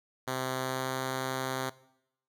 5% pulse tone with pitch glide, 130 to 131.06 Hz, C3 to C3, -11 to +3 cents, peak -20 dBFS, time 0.27-1.7 s, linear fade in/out 10 ms, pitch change +14 cents, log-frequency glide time 0.51-1.03 s, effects noise-tail reverb RT60 0.8 s tail -20 dB re dry

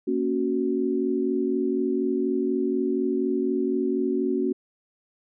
sine chord, F# major, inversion first, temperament equal, 233.1 / 277.2 / 370 Hz, A#3 / C#4 / F#4, 0 / 0 / 0 cents, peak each -28 / -26 / -25 dBFS, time 0.07-4.53 s, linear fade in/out 10 ms, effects none

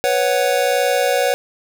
square chord, B suspended second, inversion none, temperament just, 493.9 / 555.6 / 740.8 Hz, B4 / C#5 / F#5, 0 / +4 / +2 cents, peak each -20 / -19 / -21 dBFS, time 0.04-1.34 s, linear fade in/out 0 ms, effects none

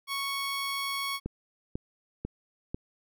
15% pulse tone, 1108 Hz, C#6, 1 cent flat, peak -24 dBFS, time 0.07-1.2 s, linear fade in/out 50 ms
click train, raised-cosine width 3 ms, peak -20 dBFS, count 4, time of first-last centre 1.26-2.745 s, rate 2.02 Hz
effects none

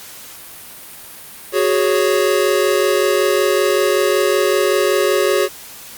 square chord, F# suspended second, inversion none, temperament equal, 370 / 415.3 / 554.4 Hz, F#4 / G#4 / C#5, 0 / 0 / 0 cents, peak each -18 / -18 / -19 dBFS, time 1.52-5.49 s, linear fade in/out 50 ms, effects white hiss -36 dBFS RMS until 5.97 s + Opus 48 kbps

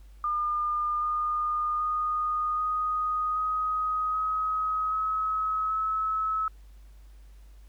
sine tone with pitch steps, 1208 / 1219.9 / 1232 / 1244.1 / 1256.4 / 1268.8 / 1281.3 / 1294 Hz, D6 / D#6 / D#6 / D#6 / D#6 / D#6 / E6 / E6, +48 / -35 / -17 / -1 / +16 / +33 / -50 / -32 cents, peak -25 dBFS, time 0.24-6.48 s, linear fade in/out 2 ms, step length 780 ms, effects added 50 Hz sine -47 dBFS peak until 7.68 s + pink hiss -65 dBFS RMS until 7.68 s

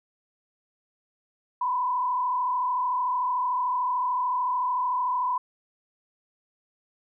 sine tone with frequency modulation, 998 Hz, B5, 18 cents sharp, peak -23 dBFS, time 1.61-5.38 s, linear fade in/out 5 ms, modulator 33.5 Hz, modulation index 0.86, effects none

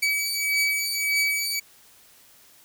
sawtooth beating tone pair, 2281 / 2282.7 Hz, C#7 / D7, +49 / -50 cents, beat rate 1.7 Hz, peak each -23 / -21 dBFS, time 0.02-1.6 s, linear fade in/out 10 ms, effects white hiss -54 dBFS RMS until 2.64 s

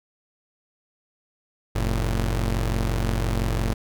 sawtooth tone pair together, 45.83 / 112.9 Hz, F#1 / A2, -16 / +45 cents, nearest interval octave + major third, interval 1561 cents, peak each -19 / -23 dBFS, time 1.75-3.74 s, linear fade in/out 10 ms, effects none

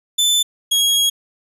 sawtooth tone pair in turn, 3520 / 3302 Hz, A7 / G#7, 0 / -11 cents, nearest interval minor second, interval 111 cents, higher first, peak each -10 dBFS, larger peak neither, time 0.18-0.43 / 0.71-1.1 s, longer second, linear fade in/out 10 ms, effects resampled to 32000 Hz

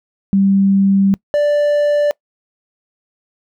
sine / triangle tone pair in turn, 195.8 / 586.7 Hz, G3 / D5, -2 / -2 cents, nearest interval octave + perfect fifth, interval 1900 cents, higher second, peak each -9 dBFS, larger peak neither, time 0.33-1.14 / 1.34-2.11 s, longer first, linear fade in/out 0 ms, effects noise-tail reverb RT60 0.1 s tail -24 dB re dry

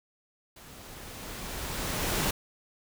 pink noise with level ramp, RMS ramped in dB -50 to -27 dBFS, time 0.56-2.31 s, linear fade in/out 5 ms, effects none

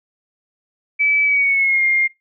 sine tone with pitch glide, 2300 to 2121 Hz, D7 to C7, -37 to +23 cents, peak -13 dBFS, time 0.99-2.08 s, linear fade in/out 20 ms, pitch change -140 cents, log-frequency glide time 1.24-1.84 s, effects noise-tail reverb RT60 0.2 s tail -21 dB re dry

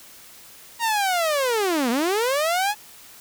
sawtooth linear two-way sweep, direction down then up, 947 to 224.7 to 860 Hz, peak -16 dBFS, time 0.79-2.75 s, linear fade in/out 50 ms, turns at 1.9 s, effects white hiss -46 dBFS RMS until 3.2 s

